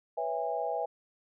sine chord, C# minor seventh, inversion third, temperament equal with one note detuned, 493.9 / 554.4 / 659.3 / 815.4 Hz, B4 / C#5 / E5 / G#5, 0 / 0 / 0 / -32 cents, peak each -36 / -39 / -34 / -34 dBFS, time 0.17-0.86 s, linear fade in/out 10 ms, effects none

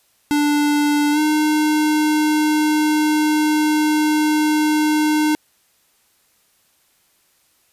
square tone with pitch glide, 293.7 to 304.9 Hz, D4 to D#4, 0 to -35 cents, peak -15 dBFS, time 0.31-5.35 s, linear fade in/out 0 ms, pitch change +65 cents, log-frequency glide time 1.12-1.19 s, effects white hiss -60 dBFS RMS until 7.72 s + resampled to 32000 Hz

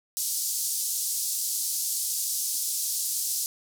white band-pass noise, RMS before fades -29 dBFS, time 0.17-3.46 s, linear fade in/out 0 ms, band 4900 to 13000 Hz, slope 24 dB/octave, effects none

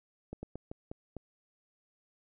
slowing click train, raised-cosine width 2 ms, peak -27 dBFS, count 6, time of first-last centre 0.33-1.167 s, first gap 100 ms, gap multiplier 1.26, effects none

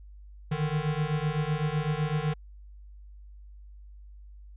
square beating tone pair, 148.2 / 156.1 Hz, D3 / D#3, +16 / +6 cents, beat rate 7.9 Hz, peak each -30 dBFS, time 0.51-2.34 s, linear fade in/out 10 ms, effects added 50 Hz sine -45 dBFS peak until 4.56 s + resampled to 8000 Hz

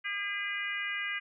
harmonic tone with a mistuned harmonic, 404.6 Hz, G#4, 45 cents flat, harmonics 3 / 4 / 5 / 6 / 7, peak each -44 / -38 / -35 / -39 / -42 dBFS, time 0.04-1.2 s, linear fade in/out 20 ms, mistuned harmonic 7, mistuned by +37 cents, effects none

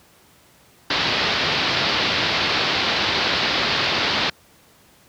white low-pass noise, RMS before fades -21 dBFS, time 0.9-4.3 s, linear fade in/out 5 ms, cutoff 4700 Hz, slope 48 dB/octave, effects pink hiss -53 dBFS RMS until 5.08 s + high-pass 80 Hz 12 dB/octave

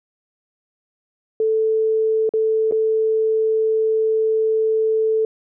sine tone with dropouts, 440 Hz, A4, in tune, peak -15 dBFS, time 1.4-5.25 s, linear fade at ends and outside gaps 2 ms, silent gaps 2.292-2.337 / 2.712-2.722 s, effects none

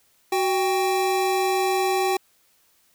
square tone pair together, 373.1 / 790.6 Hz, F#4 / G5, +14 / +15 cents, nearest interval octave + minor second, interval 1301 cents, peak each -23 / -24 dBFS, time 0.32-2.17 s, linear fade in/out 5 ms, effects white hiss -62 dBFS RMS until 2.94 s

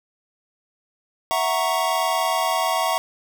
square chord, F# dominant seventh, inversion third, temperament equal, 659.3 / 740 / 932.3 / 1108.7 Hz, E5 / F#5 / A#5 / C#6, 0 / 0 / 0 / 0 cents, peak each -26 dBFS, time 1.31-2.98 s, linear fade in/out 0 ms, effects none

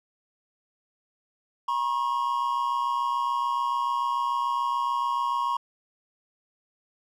triangle tone pair together, 958.1 / 1085 Hz, A#5 / C#6, +47 / -37 cents, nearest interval major second, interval 216 cents, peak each -25 dBFS, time 1.68-5.57 s, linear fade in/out 5 ms, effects none

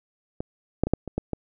clicks, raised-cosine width 2 ms, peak -16 / -6 / -13 / -6 / -20 / -12 / -14 dBFS, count 7, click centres 0.405 / 0.836 / 0.87 / 0.936 / 1.077 / 1.18 / 1.333 s, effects none

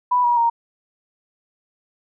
sine tone with pitch steps, 987.8 / 959.7 / 932.4 Hz, B5 / B5 / A#5, 0 / -50 / 0 cents, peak -14 dBFS, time 0.11-0.5 s, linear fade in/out 10 ms, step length 130 ms, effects none

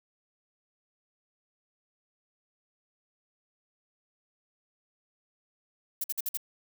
violet noise bursts, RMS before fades -31 dBFS, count 5, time 6.01-6.373 s, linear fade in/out 5 ms, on 31 ms, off 52 ms, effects none

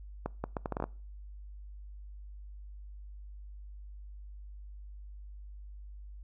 accelerating click train, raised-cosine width 1 ms, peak -19 dBFS, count 9, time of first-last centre 0.26-0.841 s, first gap 180 ms, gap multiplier 0.71, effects noise-tail reverb RT60 0.4 s tail -24 dB re dry + added 50 Hz sine -44 dBFS peak until 6.23 s

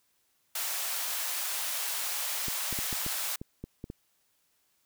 white high-pass noise, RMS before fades -33 dBFS, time 0.55-3.36 s, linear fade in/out 5 ms, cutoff 590 Hz, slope 24 dB/octave
clicks, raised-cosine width 3 ms, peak -25 dBFS, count 9, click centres 2.483 / 2.727 / 2.789 / 2.928 / 3.064 / 3.415 / 3.64 / 3.841 / 3.901 s
effects white hiss -72 dBFS RMS until 4.85 s

